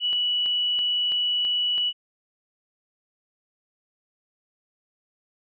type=tone; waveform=sine; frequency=2946 Hz; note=F#7; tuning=8 cents flat; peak=-21 dBFS; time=0-1.93 s; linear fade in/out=50 ms
type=click train; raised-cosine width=0.3 ms; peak=-24 dBFS; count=6; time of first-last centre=0.13-1.78 s; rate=3.03 Hz
effects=none